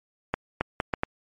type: accelerating click train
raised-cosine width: 0.5 ms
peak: -9 dBFS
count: 5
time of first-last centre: 0.34-1.034 s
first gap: 270 ms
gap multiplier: 0.71
effects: MP3 48 kbps